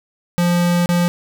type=tone with dropouts; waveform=square; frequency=174.61 Hz; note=F3; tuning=in tune; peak=-14 dBFS; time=0.38-1.08 s; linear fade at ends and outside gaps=0 ms; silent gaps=0.859-0.89 s; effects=none